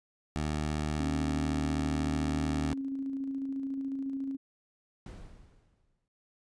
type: tone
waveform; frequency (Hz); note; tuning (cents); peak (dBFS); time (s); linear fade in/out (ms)
15% pulse; 76; D#2; -40; -24; 0.36-2.73; 0
type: tone with tremolo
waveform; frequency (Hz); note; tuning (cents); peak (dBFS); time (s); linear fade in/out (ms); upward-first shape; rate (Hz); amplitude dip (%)
sine; 271.2; C#4; -38; -31; 0.99-4.37; 20; square; 14; 25
type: noise with exponential decay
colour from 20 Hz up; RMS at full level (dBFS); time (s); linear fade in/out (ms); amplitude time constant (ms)
brown; -41; 5.06-6.08; 2; 220
effects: resampled to 22050 Hz